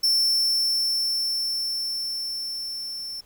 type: tone with level ramp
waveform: 45% pulse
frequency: 5380 Hz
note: E8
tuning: 34 cents sharp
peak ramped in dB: -18 to -32 dBFS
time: 0.03-3.21 s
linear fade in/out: 10 ms
effects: pink hiss -58 dBFS RMS until 3.25 s